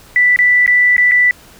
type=tone with dropouts; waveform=sine; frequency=1975.5 Hz; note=B6; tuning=in tune; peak=-7 dBFS; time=0.16-1.31 s; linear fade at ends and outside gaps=1 ms; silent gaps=0.362-0.389 / 0.663-0.677 / 0.966-0.98 / 1.113-1.118 s; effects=pink hiss -42 dBFS RMS until 1.59 s